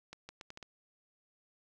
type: accelerating click train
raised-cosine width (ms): 0.2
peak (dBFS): -29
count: 6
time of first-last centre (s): 0.13-0.628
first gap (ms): 160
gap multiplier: 0.76
effects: none